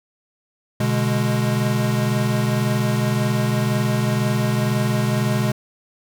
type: chord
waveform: square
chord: G# diminished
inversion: first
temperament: equal with one note detuned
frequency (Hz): 123.47 / 145.4 / 207.7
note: B2 / D3 / G#3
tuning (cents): 0 / -17 / 0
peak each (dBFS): -21 / -26 / -23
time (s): 0.8-5.52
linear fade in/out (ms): 5
effects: none